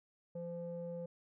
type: tone with low-pass filter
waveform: square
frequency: 171.5 Hz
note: F3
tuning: 31 cents flat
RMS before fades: -43 dBFS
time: 0.35-1.06 s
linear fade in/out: 5 ms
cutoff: 530 Hz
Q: 4.6
effects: none